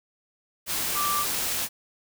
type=tone in noise; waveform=sine; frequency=1174.7 Hz; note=D6; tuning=in tune; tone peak=-25 dBFS; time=0.94-1.26 s; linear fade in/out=50 ms; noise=white; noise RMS=-28 dBFS; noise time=0.66-1.69 s; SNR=0 dB; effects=none